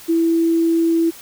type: tone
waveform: sine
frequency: 331.1 Hz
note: E4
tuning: 8 cents sharp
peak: -13 dBFS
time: 0.08-1.11 s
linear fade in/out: 20 ms
effects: white hiss -40 dBFS RMS until 1.21 s